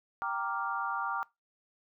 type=chord; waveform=sine; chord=G minor seventh; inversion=none; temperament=equal; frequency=784 / 932.3 / 1174.7 / 1396.9 Hz; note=G5 / Bb5 / D6 / F6; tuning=0 / 0 / 0 / 0 cents; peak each=-38 / -37 / -35 / -37 dBFS; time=0.22-1.23 s; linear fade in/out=0 ms; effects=noise-tail reverb RT60 0.2 s tail -21 dB re dry